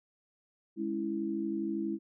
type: chord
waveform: sine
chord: C# minor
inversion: second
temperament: equal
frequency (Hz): 207.7 / 277.2 / 329.6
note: G#3 / C#4 / E4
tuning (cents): 0 / 0 / 0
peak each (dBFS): -36 / -39 / -33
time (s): 0.76-1.99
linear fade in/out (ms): 50
effects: none